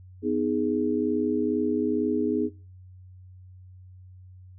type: chord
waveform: sine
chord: G# minor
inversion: first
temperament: just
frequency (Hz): 249.2 / 311.5 / 415.3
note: B3 / D#4 / G#4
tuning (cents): +16 / +2 / 0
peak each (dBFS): -27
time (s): 0.22-2.5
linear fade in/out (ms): 50
effects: noise-tail reverb RT60 0.4 s tail -22 dB re dry + added 92 Hz sine -45 dBFS peak until 4.58 s